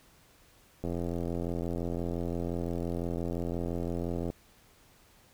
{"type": "click train", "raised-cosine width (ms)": 2, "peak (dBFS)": -21, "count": 298, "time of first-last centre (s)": [0.84, 4.302], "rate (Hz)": 85.8, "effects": ["pink hiss -61 dBFS RMS until 5.33 s"]}